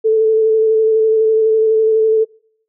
sine tone with vibrato, 440.2 Hz, A4, 1 cent sharp, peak -9 dBFS, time 0.04-2.25 s, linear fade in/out 20 ms, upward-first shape square, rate 12 Hz, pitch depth 14 cents each way, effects noise-tail reverb RT60 0.6 s tail -24 dB re dry

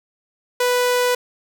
sawtooth tone, 493.9 Hz, B4, in tune, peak -12 dBFS, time 0.6-1.15 s, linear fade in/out 5 ms, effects none

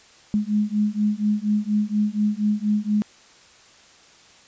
sine beating tone pair, 207.7 / 211.9 Hz, G#3 / G#3, 0 / +35 cents, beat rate 4.2 Hz, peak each -22 dBFS, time 0.34-3.02 s, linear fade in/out 0 ms, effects white hiss -51 dBFS RMS until 4.47 s + resampled to 16000 Hz

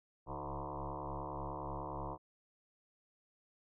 sine tone with frequency modulation, 523.3 Hz, C5, in tune, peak -39 dBFS, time 0.26-2.18 s, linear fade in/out 50 ms, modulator 70 Hz, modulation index 7.7, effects none

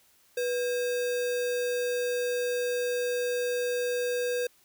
sine tone with sample-and-hold, 490 Hz, B4, 14 cents flat, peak -26 dBFS, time 0.37-4.47 s, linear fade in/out 5 ms, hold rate 2100 Hz, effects white hiss -63 dBFS RMS until 4.64 s

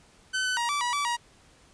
sawtooth tone with pitch steps, 1521 / 1507 / 946 / 1160 / 969 / 1154 / 952 Hz, F#6 / F#6 / A#5 / D6 / B5 / D6 / A#5, +47 / +31 / +25 / -22 / -33 / -31 / +36 cents, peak -22 dBFS, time 0.33-1.17 s, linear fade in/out 20 ms, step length 120 ms, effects pink hiss -58 dBFS RMS until 1.73 s + resampled to 22050 Hz

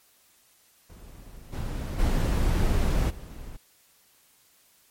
brown noise with level steps, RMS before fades -45 / -31 / -23 / -40 dBFS, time 0.89-3.57 s, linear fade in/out 10 ms, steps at 1.52 / 1.98 / 3.09 s, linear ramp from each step 20 ms, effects white hiss -61 dBFS RMS until 4.9 s + MP3 64 kbps

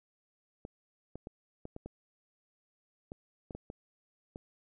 clicks, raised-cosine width 2 ms, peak -29 dBFS, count 11, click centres 0.651 / 1.156 / 1.271 / 1.654 / 1.764 / 1.86 / 3.119 / 3.508 / 3.55 / 3.701 / 4.359 s, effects none

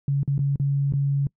sine tone with dropouts, 140 Hz, C#3, 18 cents sharp, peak -19 dBFS, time 0.08-1.27 s, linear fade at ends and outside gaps 2 ms, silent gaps 0.232-0.277 / 0.38-0.391 / 0.559-0.598 / 0.924-0.936 s, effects noise-tail reverb RT60 0.1 s tail -25 dB re dry

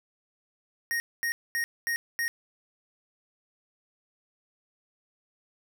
square tone bursts, 1864.7 Hz, A#6, in tune, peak -27 dBFS, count 5, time 0.91-2.28 s, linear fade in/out 0 ms, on 90 ms, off 230 ms, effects none

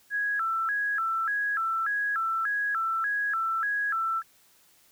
sine tone with vibrato, 1488 Hz, F#6, 9 cents sharp, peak -25 dBFS, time 0.1-4.23 s, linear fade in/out 50 ms, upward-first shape square, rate 1.7 Hz, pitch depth 190 cents each way, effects white hiss -61 dBFS RMS until 4.91 s

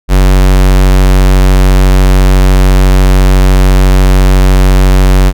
square tone, 47 Hz, F#1, 28 cents sharp, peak -3 dBFS, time 0.08-5.33 s, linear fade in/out 50 ms, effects none

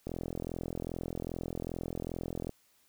click train, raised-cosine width 2 ms, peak -23 dBFS, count 104, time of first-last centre 0.07-2.494 s, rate 42.5 Hz, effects white hiss -68 dBFS RMS until 2.88 s

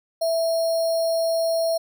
sine tone with sample-and-hold, 659.3 Hz, E5, in tune, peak -19 dBFS, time 0.21-1.78 s, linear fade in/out 10 ms, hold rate 4900 Hz, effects none

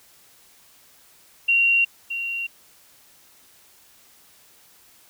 sine tone with echo, 2755 Hz, F7, 24 cents flat, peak -15 dBFS, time 1.48-1.85 s, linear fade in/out 10 ms, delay 620 ms, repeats 1, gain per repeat -10 dB, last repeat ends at 2.47 s, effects white hiss -54 dBFS RMS until 5.09 s

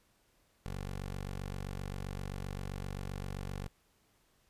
15% pulse tone, 47.65 Hz, G1, 48 cents flat, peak -32 dBFS, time 0.66-3.68 s, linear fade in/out 0 ms, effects pink hiss -71 dBFS RMS until 4.49 s + resampled to 32000 Hz

